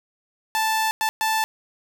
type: tone bursts at uneven times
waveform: sawtooth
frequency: 880 Hz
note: A5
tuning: in tune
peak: -16 dBFS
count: 3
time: 0.55-0.91 / 1.01-1.09 / 1.21-1.44 s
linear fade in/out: 0 ms
effects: 7-bit